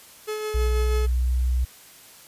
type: tone with tremolo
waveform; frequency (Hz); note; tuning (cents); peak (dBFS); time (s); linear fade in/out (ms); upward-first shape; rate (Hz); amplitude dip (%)
45% pulse; 428.2; A4; -47; -26; 0.27-1.07; 20; sine; 6.2; 30
type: tone with pitch glide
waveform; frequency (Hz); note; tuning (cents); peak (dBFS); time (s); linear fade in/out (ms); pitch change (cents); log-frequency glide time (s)
sine; 60.2 to 62.61; B1 to B1; -44 to +24; -19; 0.54-1.65; 10; +68; 0.71-1.34
effects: white hiss -48 dBFS RMS until 2.27 s + resampled to 32000 Hz